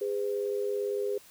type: tone pair together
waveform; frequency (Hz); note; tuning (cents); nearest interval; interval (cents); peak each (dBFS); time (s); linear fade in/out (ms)
sine; 408.9 / 506.6; G#4 / B4; -27 / +44; major third; 371; -29 / -34; 0.01-1.18; 5
effects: white hiss -55 dBFS RMS until 1.3 s